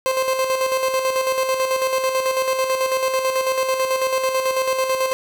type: tone with tremolo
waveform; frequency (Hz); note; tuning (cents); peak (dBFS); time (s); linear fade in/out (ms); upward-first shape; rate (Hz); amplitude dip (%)
30% pulse; 523.3; C5; 0; -14; 0.06-5.13; 0; square; 9.1; 45
effects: none